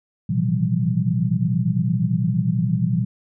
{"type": "tone cluster", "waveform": "sine", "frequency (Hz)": [116.6, 128, 163.2, 171.8, 192.2], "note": ["A#2", "C3", "E3", "F3", "G3"], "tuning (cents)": [1, -38, -17, -28, -34], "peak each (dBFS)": -24, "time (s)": [0.29, 3.05], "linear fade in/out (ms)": 10, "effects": []}